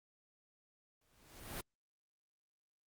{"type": "noise with exponential growth", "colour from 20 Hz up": "pink", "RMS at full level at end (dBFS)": -40, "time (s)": [1.01, 1.61], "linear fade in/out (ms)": 5, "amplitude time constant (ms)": 130, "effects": ["Opus 48 kbps"]}